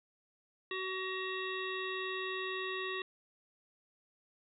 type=harmonic tone with a mistuned harmonic; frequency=376.6 Hz; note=F#4; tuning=31 cents sharp; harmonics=1 / 3 / 5 / 7 / 9 / 10; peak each=-40 / -43 / -41 / -44 / -49 / -46 dBFS; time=0.71-3.02 s; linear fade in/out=2 ms; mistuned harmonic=7; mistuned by=+49 cents; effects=none